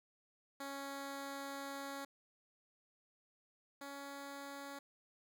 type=tone pair in turn; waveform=10% pulse; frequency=277.2 / 279.9 Hz; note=C#4 / C#4; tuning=0 / +17 cents; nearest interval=unison; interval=17 cents; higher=second; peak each=-35 / -38 dBFS; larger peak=first; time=0.6-2.05 / 3.81-4.79 s; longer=first; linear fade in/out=5 ms; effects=none